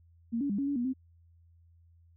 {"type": "tone with pitch steps", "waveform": "sine", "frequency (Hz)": [231.5, 282.9, 201.1, 278.1, 284.4, 241.2, 261.1], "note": ["A#3", "C#4", "G3", "C#4", "C#4", "B3", "C4"], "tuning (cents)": [-12, 35, 44, 6, 45, -41, -3], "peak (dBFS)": -28, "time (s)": [0.32, 0.936], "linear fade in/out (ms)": 20, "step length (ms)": 88, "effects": ["added 84 Hz sine -58 dBFS peak until 2.16 s"]}